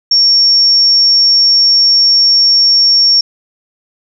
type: tone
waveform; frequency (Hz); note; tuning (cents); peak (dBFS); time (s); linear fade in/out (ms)
sine; 5500; F8; -27; -5; 0.11-3.21; 5
effects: none